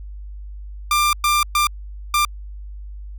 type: tone bursts at uneven times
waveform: sawtooth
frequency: 1190 Hz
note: D6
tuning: 22 cents sharp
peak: -11 dBFS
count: 4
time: 0.91-1.13 / 1.24-1.43 / 1.55-1.67 / 2.14-2.25 s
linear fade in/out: 2 ms
effects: added 50 Hz sine -31 dBFS peak until 3.18 s